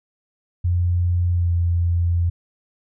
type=tone with pitch glide; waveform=sine; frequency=88 to 86.09 Hz; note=F2 to F2; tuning=+14 to -24 cents; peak=-16 dBFS; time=0.64-2.3 s; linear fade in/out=10 ms; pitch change=-38 cents; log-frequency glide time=1.32-1.51 s; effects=none